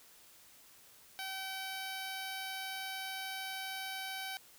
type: tone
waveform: 10% pulse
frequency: 767 Hz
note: G5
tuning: 38 cents flat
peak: -31 dBFS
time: 1.19-4.37 s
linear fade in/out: 0 ms
effects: white hiss -60 dBFS RMS until 4.58 s